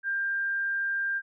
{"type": "tone", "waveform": "sine", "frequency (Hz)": 1593, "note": "G6", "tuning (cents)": 27, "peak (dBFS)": -26, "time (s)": [0.03, 1.22], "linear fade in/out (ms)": 50, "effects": []}